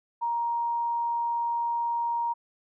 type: tone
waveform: sine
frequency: 939 Hz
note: A#5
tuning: 12 cents sharp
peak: -25 dBFS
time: 0.21-2.34 s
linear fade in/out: 20 ms
effects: none